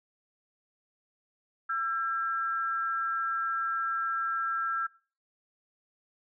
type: tone pair together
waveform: sine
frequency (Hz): 1341.7 / 1615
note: E6 / G#6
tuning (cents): +30 / -49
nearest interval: minor third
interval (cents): 321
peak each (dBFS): -29 / -34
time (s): 1.69-4.87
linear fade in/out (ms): 10
effects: noise-tail reverb RT60 0.4 s tail -23 dB re dry